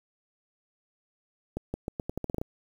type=accelerating click train; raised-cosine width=2 ms; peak=-18 dBFS; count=11; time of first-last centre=1.57-2.415 s; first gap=170 ms; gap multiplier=0.83; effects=8-bit